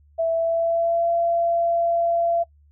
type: tone with pitch glide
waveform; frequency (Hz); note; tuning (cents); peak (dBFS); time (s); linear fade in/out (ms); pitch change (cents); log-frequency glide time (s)
sine; 659.3 to 680.2; E5 to F5; 0 to -46; -18; 0.18-2.44; 20; +54; 0.31-1.1
effects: noise-tail reverb RT60 0.1 s tail -21 dB re dry + added 73 Hz sine -52 dBFS peak until 2.71 s